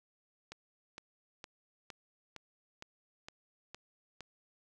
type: click train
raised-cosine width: 0.2 ms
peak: -28 dBFS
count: 9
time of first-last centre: 0.52-4.207 s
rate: 2.17 Hz
effects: 11-bit